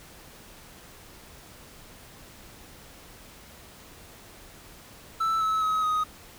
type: tone with pitch steps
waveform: triangle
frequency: 1321 / 1297.6 / 1274.5 / 1251.9 Hz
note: E6 / E6 / D#6 / D#6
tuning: +3 / -28 / +41 / +10 cents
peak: -21 dBFS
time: 5.2-6.04 s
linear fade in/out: 10 ms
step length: 210 ms
effects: pink hiss -49 dBFS RMS until 6.38 s